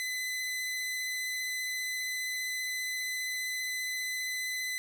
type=tone with vibrato; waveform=sawtooth; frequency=2016 Hz; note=B6; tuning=35 cents sharp; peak=-29 dBFS; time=0-4.78 s; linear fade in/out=0 ms; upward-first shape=triangle; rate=15 Hz; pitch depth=12 cents each way; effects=none